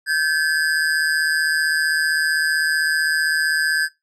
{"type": "ring-modulated tone", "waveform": "square", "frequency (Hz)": 1637, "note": "G#6", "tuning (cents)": -25, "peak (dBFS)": -14, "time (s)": [0.06, 3.89], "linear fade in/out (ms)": 50, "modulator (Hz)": 77.8, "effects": ["noise-tail reverb RT60 0.2 s tail -20 dB re dry", "low-pass 10000 Hz 12 dB/octave"]}